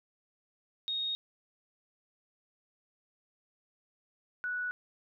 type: tone pair in turn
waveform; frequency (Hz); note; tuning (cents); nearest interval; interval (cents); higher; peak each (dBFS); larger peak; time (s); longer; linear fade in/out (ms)
sine; 3729 / 1474.3; A#7 / F#6; 0 / -7; octave + major third; 1607; first; -31 / -32; first; 0.88-1.15 / 4.44-4.71; neither; 0
effects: none